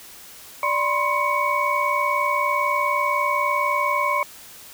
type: tone cluster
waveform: sine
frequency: 587 / 1004 / 1064 / 2238 Hz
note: D5 / B5 / C6 / C#7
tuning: -1 / +28 / +29 / +16 cents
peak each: -27 / -25 / -22 / -25 dBFS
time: 0.63-4.23 s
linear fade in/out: 2 ms
effects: white hiss -43 dBFS RMS until 4.73 s